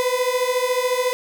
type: beating tone pair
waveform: 35% pulse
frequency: 494.9 / 508.9 Hz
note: B4 / C5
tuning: +4 / -48 cents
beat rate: 14 Hz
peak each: -20 dBFS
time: 0-1.13 s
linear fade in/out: 0 ms
effects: none